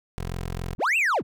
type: tone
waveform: 15% pulse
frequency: 43.65 Hz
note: F1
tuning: in tune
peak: -23 dBFS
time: 0.18-0.75 s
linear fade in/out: 0 ms
type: linear two-way sweep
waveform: triangle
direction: up then down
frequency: 36 to 2794 to 36 Hz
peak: -18 dBFS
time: 0.78-1.23 s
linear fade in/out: 50 ms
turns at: 0.97 s
effects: none